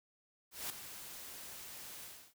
white noise with ADSR envelope, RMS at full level -39 dBFS, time 0.51-2.34 s, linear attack 190 ms, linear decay 4 ms, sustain -10 dB, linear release 310 ms, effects none

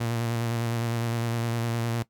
sawtooth tone with vibrato, 116.54 Hz, A#2, in tune, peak -22 dBFS, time 0-2.03 s, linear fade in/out 10 ms, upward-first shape square, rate 9.8 Hz, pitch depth 23 cents each way, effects noise-tail reverb RT60 0.1 s tail -18 dB re dry

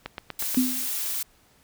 click train, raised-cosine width 0.3 ms, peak -16 dBFS, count 5, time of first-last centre 0.06-0.546 s, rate 8.23 Hz
blue noise, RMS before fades -29 dBFS, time 0.39-1.23 s, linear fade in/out 5 ms
sine tone with exponential decay, 253.7 Hz, B3, 47 cents sharp, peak -15 dBFS, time 0.57-0.91 s, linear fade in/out 5 ms, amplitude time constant 72 ms
effects pink hiss -60 dBFS RMS until 1.63 s

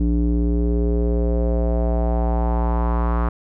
square tone with low-pass filter sweep, 58.6 Hz, A#1, 10 cents sharp, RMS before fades -19 dBFS, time 0-3.29 s, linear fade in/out 5 ms, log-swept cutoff 280 to 1200 Hz, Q 3.2, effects none

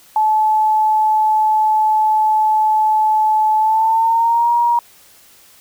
sine tone with pitch glide, 864 to 947.7 Hz, A5 to A#5, -32 to +28 cents, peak -11 dBFS, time 0.16-4.79 s, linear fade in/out 2 ms, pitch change +160 cents, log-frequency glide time 3.57-4.52 s, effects white hiss -47 dBFS RMS until 5.6 s

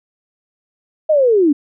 sine linear sweep, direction down, 640 to 272.5 Hz, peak -9 dBFS, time 1.09-1.53 s, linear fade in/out 10 ms, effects none

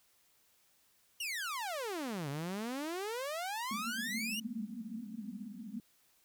sawtooth exponential two-way sweep, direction down then up, 2960 to 135.6 to 2960 Hz, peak -33 dBFS, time 1.2-4.4 s, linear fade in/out 5 ms, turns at 2.29 s
white band-pass noise, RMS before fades -43 dBFS, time 3.71-5.8 s, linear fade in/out 2 ms, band 200 to 240 Hz, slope 96 dB/octave
effects white hiss -70 dBFS RMS until 6.24 s

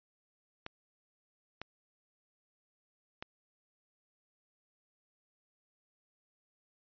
clicks, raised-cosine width 0.3 ms, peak -24 dBFS, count 3, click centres 0.664 / 1.616 / 3.225 s, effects resampled to 11025 Hz

